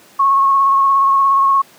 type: tone with vibrato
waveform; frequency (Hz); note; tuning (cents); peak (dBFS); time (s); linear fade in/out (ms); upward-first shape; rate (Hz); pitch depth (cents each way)
sine; 1095; C#6; -22; -9; 0.19-1.62; 10; sine; 17; 22
effects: pink hiss -45 dBFS RMS until 1.78 s + high-pass 200 Hz 12 dB/octave